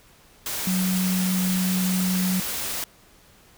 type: tone in noise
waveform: sine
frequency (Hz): 185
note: F#3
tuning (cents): 0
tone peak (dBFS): -21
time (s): 0.67-2.4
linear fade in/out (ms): 2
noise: white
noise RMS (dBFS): -29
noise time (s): 0.46-2.84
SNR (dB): +5
effects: pink hiss -54 dBFS RMS until 3.57 s